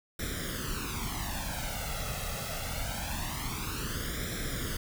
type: noise with flanger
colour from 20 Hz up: pink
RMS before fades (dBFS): -35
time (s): 0.19-4.77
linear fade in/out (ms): 5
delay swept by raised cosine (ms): 0.54 to 1.54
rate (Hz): 0.24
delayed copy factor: +0.8
effects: none